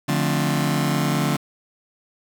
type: chord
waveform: sawtooth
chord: D minor seventh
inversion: none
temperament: just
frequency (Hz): 146.83 / 176.2 / 220.2 / 264.3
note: D3 / F3 / A3 / C4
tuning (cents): 0 / +16 / +2 / +18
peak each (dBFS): -18 / -21 / -22 / -23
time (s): 0.08-1.37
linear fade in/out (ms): 10
effects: 7-bit